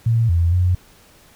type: tone with pitch steps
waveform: sine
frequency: 114.8 / 84.8 / 90.2 Hz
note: A#2 / E2 / F#2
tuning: -26 / +50 / -44 cents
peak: -13 dBFS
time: 0.06-0.75 s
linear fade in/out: 5 ms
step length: 230 ms
effects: pink hiss -50 dBFS RMS until 1.35 s